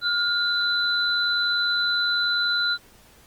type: tone pair together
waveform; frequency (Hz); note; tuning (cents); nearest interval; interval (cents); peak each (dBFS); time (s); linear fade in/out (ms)
sine; 1416 / 4005; F6 / B7; +23 / +23; octave + tritone; 1800; -23; 0.01-2.78; 50
effects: pink hiss -53 dBFS RMS until 3.26 s + Opus 24 kbps